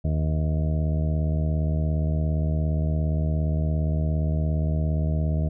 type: harmonic tone with a mistuned harmonic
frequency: 77.3 Hz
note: D#2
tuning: 11 cents flat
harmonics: 1 / 2 / 3 / 4 / 5 / 6 / 7 / 8 / 9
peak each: -23 / -25 / -35 / -39 / -44 / -43 / -46 / -37 / -49 dBFS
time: 0.04-5.49 s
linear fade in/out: 10 ms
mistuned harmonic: 8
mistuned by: +37 cents
effects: none